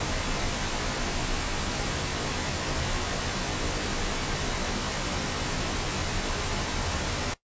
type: noise with comb filter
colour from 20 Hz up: pink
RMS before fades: -29 dBFS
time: 0-7.34 s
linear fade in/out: 5 ms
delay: 18 ms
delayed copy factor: -0.8
effects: noise-tail reverb RT60 0.1 s tail -17 dB re dry + resampled to 16000 Hz